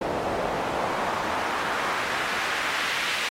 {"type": "noise with band-pass filter sweep", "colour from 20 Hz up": "pink", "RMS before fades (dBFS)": -28, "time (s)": [0.01, 3.29], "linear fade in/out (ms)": 5, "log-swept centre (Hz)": [550, 2400], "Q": 1.3, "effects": ["AAC 48 kbps"]}